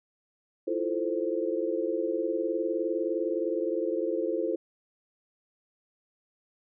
sine chord, F major seventh, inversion third, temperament equal, 329.6 / 349.2 / 440 / 523.3 Hz, E4 / F4 / A4 / C5, 0 / 0 / 0 / 0 cents, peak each -32 dBFS, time 0.67-4.56 s, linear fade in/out 10 ms, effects none

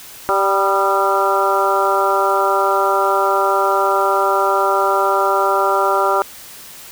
harmonic tone with a mistuned harmonic, 195.2 Hz, G3, 7 cents flat, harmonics 2 / 3 / 4 / 5 / 6 / 7, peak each -20 / -20 / -20 / -20 / -20 / -20 dBFS, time 0.29-6.22 s, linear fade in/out 0 ms, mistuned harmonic 6, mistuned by +56 cents, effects white hiss -37 dBFS RMS until 6.91 s

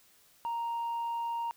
sine tone, 932.3 Hz, A#5, in tune, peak -29 dBFS, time 0.45-1.51 s, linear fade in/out 0 ms, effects tanh soft clip ceiling -30 dBFS + white hiss -63 dBFS RMS until 1.56 s

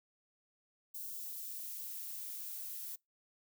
violet noise with high-pass filter sweep, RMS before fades -44 dBFS, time 0.94-2.96 s, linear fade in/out 10 ms, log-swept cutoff 4700 to 480 Hz, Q 0.71, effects noise-tail reverb RT60 0.2 s tail -26 dB re dry

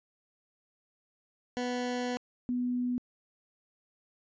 20% pulse / sine tone pair in turn, 246.9 / 246.9 Hz, B3 / B3, 0 / 0 cents, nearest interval unison, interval 0 cents, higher neither, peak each -26 / -28 dBFS, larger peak first, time 1.57-2.17 / 2.49-2.98 s, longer first, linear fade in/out 0 ms, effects resampled to 16000 Hz

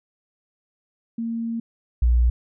sine tone pair in turn, 229.7 / 59.88 Hz, A#3 / A#1, -25 / +47 cents, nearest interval octave + major seventh, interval 2328 cents, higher first, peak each -24 / -14 dBFS, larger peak second, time 1.18-1.6 / 2.02-2.3 s, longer first, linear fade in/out 5 ms, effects none

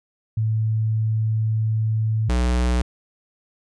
sine / square tone pair in turn, 110 / 61.22 Hz, A2 / B1, 0 / -15 cents, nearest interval minor seventh, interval 1015 cents, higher first, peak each -18 dBFS, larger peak neither, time 0.37-2.29 / 2.29-2.82 s, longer first, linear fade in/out 5 ms, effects resampled to 22050 Hz

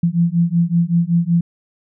sine beating tone pair, 167.8 / 173.1 Hz, E3 / F3, +31 / -15 cents, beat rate 5.3 Hz, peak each -16 dBFS, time 0.03-1.41 s, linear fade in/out 5 ms, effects none

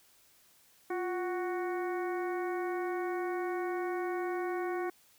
harmonic tone with a mistuned harmonic, 370 Hz, F#4, in tune, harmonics 1 / 2 / 3 / 4 / 5 / 6, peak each -33 / -39 / -43 / -45 / -47 / -49 dBFS, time 0.9-4.9 s, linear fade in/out 5 ms, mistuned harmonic 1, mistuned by -83 cents, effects white hiss -64 dBFS RMS until 5.18 s

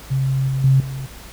sine tone with level steps, 133.8 Hz, C3, 39 cents sharp, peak -16 / -18 / -10 / -25 dBFS, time 0.1-1.07 s, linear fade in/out 20 ms, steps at 0.48 / 0.64 / 0.8 s, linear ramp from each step 2 ms, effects added 56 Hz sine -40 dBFS peak until 1.32 s + pink hiss -40 dBFS RMS until 1.32 s

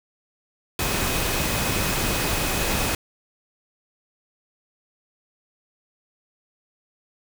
sine tone in noise, 2524 Hz, D#7, 24 cents sharp, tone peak -34 dBFS, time 0.79-2.95 s, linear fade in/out 2 ms, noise pink, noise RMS -24 dBFS, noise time 0.79-2.95 s, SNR -13 dB, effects none

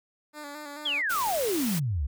10% pulse tone with vibrato, 293.7 Hz, D4, in tune, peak -30 dBFS, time 0.33-1.03 s, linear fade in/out 50 ms, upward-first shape square, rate 4.6 Hz, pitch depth 38 cents each way
sine exponential sweep, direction down, 3478 to 61.74 Hz, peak -25 dBFS, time 0.85-2.07 s, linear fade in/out 10 ms
white noise, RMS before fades -34 dBFS, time 1.09-1.8 s, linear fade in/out 20 ms
effects none

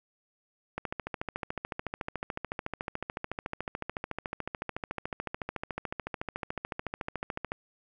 click train, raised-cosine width 0.5 ms, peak -18 dBFS, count 94, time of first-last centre 0.78-7.519 s, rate 13.8 Hz, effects none

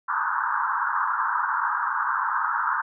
pink band-pass noise, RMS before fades -25 dBFS, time 0.08-2.82 s, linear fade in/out 10 ms, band 890 to 1600 Hz, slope 96 dB/octave, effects none

